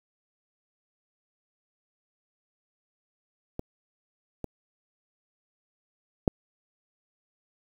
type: clicks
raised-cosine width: 2 ms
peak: -19 / -20 / -7 dBFS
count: 3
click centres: 3.594 / 4.443 / 6.278 s
effects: 8-bit